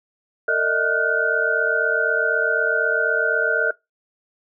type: tone cluster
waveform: sine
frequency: 453.6 / 605 / 641 / 1432 / 1520 Hz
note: A#4 / D#5 / E5 / F6 / F#6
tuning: -47 / -49 / -49 / +43 / +46 cents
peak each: -24 / -27 / -27 / -20 / -22 dBFS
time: 0.48-3.71 s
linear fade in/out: 5 ms
effects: noise-tail reverb RT60 0.2 s tail -22 dB re dry